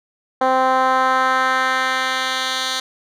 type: tone with band-pass filter sweep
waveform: 10% pulse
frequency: 260 Hz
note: C4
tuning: 11 cents flat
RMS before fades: -18 dBFS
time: 0.41-2.8 s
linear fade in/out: 5 ms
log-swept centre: 700 to 4100 Hz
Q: 1.3
effects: none